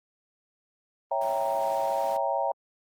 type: chord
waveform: sine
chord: C# diminished seventh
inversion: none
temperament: equal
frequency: 554.4 / 659.3 / 784 / 932.3 Hz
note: C#5 / E5 / G5 / Bb5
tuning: 0 / 0 / 0 / 0 cents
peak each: -30 dBFS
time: 1.11-2.52 s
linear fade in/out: 5 ms
type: noise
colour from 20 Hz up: pink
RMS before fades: -45 dBFS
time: 1.21-2.17 s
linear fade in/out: 5 ms
effects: high-pass 200 Hz 12 dB/octave + Opus 32 kbps